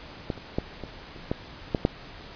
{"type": "clicks", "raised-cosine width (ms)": 2, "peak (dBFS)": [-14, -28, -11, -22, -29, -12, -9, -6], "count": 8, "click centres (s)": [0.302, 0.377, 0.585, 0.837, 1.163, 1.315, 1.748, 1.851], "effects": ["pink hiss -44 dBFS RMS until 2.35 s", "resampled to 11025 Hz"]}